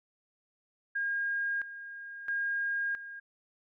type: tone with tremolo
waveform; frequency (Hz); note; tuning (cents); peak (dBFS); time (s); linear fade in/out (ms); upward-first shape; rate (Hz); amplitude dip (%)
sine; 1620; G#6; -43; -29; 0.95-3.2; 10; square; 0.75; 75
effects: none